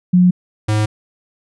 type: tone pair in turn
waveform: sine / square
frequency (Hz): 180 / 107.03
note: F#3 / A2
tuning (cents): -47 / -47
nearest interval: major sixth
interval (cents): 900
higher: first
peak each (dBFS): -7 / -14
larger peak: first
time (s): 0.13-0.31 / 0.68-0.86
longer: neither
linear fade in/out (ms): 10
effects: resampled to 24000 Hz